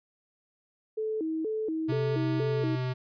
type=tone with vibrato; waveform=sine; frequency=372.9 Hz; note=F#4; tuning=14 cents sharp; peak=-28 dBFS; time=0.97-2.76 s; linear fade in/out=10 ms; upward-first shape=square; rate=2.1 Hz; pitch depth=270 cents each way
type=tone with pitch glide; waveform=square; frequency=130.1 to 127.72 Hz; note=C3 to C3; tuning=-9 to -41 cents; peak=-29 dBFS; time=1.88-2.94 s; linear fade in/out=20 ms; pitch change=-32 cents; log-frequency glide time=2.49-2.67 s
effects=resampled to 11025 Hz